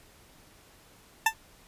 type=tone with exponential decay; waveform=20% pulse; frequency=888 Hz; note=A5; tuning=16 cents sharp; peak=-12 dBFS; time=1.26-1.34 s; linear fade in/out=5 ms; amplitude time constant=17 ms; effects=pink hiss -57 dBFS RMS until 1.67 s + resampled to 32000 Hz